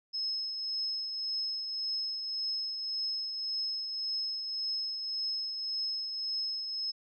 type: tone with tremolo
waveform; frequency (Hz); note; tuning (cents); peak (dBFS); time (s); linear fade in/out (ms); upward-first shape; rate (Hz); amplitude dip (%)
sine; 5180; E8; -31; -30; 0.13-6.92; 20; triangle; 1.8; 45
effects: none